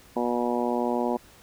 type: harmonic tone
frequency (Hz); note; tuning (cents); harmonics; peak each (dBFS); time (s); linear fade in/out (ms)
121; B2; -35; 2 / 3 / 4 / 5 / 6 / 7 / 8; -28 / -30 / -31 / -32 / -33 / -33 / -34; 0.16-1.17; 5
effects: pink hiss -53 dBFS RMS until 1.42 s